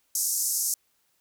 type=band-pass noise; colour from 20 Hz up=pink; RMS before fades=-27 dBFS; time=0.15-0.74 s; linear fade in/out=2 ms; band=5600 to 14000 Hz; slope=48 dB/octave; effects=white hiss -70 dBFS RMS until 1.2 s